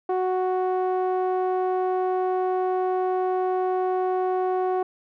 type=tone with low-pass filter; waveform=sawtooth; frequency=370 Hz; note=F#4; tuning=in tune; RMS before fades=-24 dBFS; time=0.09-4.83 s; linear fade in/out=5 ms; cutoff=830 Hz; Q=1.7; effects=none